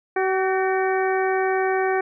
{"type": "harmonic tone with a mistuned harmonic", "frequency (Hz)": 379.7, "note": "F#4", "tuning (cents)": 45, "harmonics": [1, 2, 3, 4, 5, 6], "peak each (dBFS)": [-21, -24, -32, -30, -30, -34], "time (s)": [0.16, 2.01], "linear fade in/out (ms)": 5, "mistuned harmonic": 5, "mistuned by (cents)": -59, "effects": []}